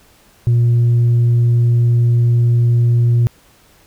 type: tone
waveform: sine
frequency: 118.9 Hz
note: A#2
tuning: 35 cents sharp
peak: -7 dBFS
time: 0.47-3.27 s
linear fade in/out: 0 ms
effects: tanh soft clip ceiling -8 dBFS + pink hiss -50 dBFS RMS until 3.86 s